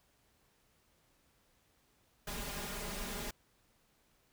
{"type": "noise with comb filter", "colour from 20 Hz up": "pink", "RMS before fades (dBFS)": -41, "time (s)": [2.27, 3.31], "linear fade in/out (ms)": 5, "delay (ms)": 4.9, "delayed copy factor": 1, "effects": ["pink hiss -72 dBFS RMS until 4.32 s"]}